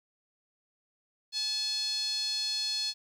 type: tone with band-pass filter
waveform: 5% pulse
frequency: 860 Hz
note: A5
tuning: 40 cents flat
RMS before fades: -32 dBFS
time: 1.32-2.94 s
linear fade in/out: 50 ms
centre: 4300 Hz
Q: 5.4
effects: 11-bit